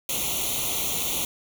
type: noise with comb filter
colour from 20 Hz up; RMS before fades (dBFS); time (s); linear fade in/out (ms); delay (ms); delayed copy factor
white; -27; 0.09-1.25; 2; 0.3; +1
effects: none